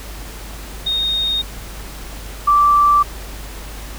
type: tone pair in turn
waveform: sine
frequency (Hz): 3708 / 1167.9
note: A#7 / D6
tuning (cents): -10 / -10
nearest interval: octave + minor sixth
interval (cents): 2000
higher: first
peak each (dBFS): -16 / -9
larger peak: second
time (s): 0.86-1.42 / 2.47-3.03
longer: neither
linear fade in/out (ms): 10
effects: added 50 Hz sine -31 dBFS peak until 3.98 s + pink hiss -35 dBFS RMS until 3.98 s